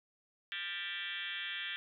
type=tone with frequency modulation; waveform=sine; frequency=2514 Hz; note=D#7; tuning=17 cents sharp; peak=-37 dBFS; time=0.52-1.76 s; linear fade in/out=0 ms; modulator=186 Hz; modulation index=5.3; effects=none